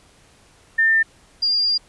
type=tone pair in turn; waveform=sine; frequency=1799 / 4803 Hz; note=A6 / D8; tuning=+38 / +38 cents; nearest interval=octave + perfect fourth; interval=1700 cents; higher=second; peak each=-13 / -16 dBFS; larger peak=first; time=0.78-1.03 / 1.42-1.78 s; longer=second; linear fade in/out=10 ms; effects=pink hiss -53 dBFS RMS until 1.88 s + resampled to 24000 Hz